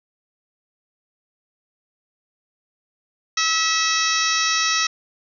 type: harmonic tone with a mistuned harmonic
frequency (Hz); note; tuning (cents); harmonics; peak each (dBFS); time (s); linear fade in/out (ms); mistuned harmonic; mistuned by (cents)
648; E5; -30; 2 / 3 / 4 / 5 / 6 / 7 / 8 / 9 / 10; -24 / -25 / -26 / -31 / -25 / -31 / -26 / -26 / -34; 3.37-4.87; 5; 8; +46
effects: none